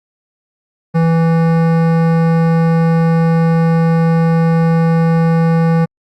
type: tone with hard clipping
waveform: sine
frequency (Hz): 164.81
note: E3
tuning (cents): 0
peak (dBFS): -11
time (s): 0.94-5.86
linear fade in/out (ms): 20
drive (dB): 16
effects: Opus 48 kbps